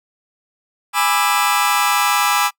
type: chord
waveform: sawtooth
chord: E dominant seventh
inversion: first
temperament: just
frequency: 824.1 / 988.9 / 1186.7 / 1318.5 Hz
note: G#5 / B5 / D6 / E6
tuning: -14 / +2 / +18 / 0 cents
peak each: -16 dBFS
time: 0.93-2.51 s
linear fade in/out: 50 ms
effects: noise-tail reverb RT60 0.1 s tail -26 dB re dry